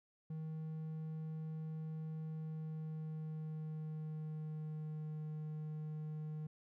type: tone with pitch glide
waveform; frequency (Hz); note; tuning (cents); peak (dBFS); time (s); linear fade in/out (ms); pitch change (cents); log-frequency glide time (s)
triangle; 157.8 to 154.02; D#3 to D#3; +25 to -17; -39; 0.3-6.47; 5; -42; 2.26-5.22
effects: none